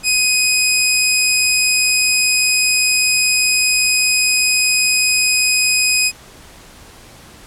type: tone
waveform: 15% pulse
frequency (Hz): 2507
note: D#7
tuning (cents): +12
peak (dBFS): -5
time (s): 0.03-6.12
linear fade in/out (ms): 50
effects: pink hiss -41 dBFS RMS until 7.46 s + low-pass 12000 Hz 12 dB/octave